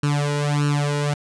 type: tone with flanger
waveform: sawtooth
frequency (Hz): 145.7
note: D3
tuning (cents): -13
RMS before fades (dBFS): -21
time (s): 0.03-1.14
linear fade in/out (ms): 5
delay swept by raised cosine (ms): 0.71 to 2.11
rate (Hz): 1.6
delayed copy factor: +0.95
effects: resampled to 22050 Hz